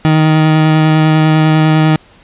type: tone with vibrato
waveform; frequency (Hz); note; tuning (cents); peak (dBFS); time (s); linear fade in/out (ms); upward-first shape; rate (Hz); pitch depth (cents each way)
30% pulse; 156.4; D#3; +9; -4; 0.05-1.96; 0; square; 10; 9
effects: pink hiss -44 dBFS RMS until 2.23 s + resampled to 8000 Hz